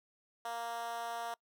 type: tone with high-pass filter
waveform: 10% pulse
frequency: 233.1 Hz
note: A#3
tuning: in tune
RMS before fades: -40 dBFS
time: 0.45-1.34 s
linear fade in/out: 2 ms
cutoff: 720 Hz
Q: 2.4
effects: noise-tail reverb RT60 0.1 s tail -24 dB re dry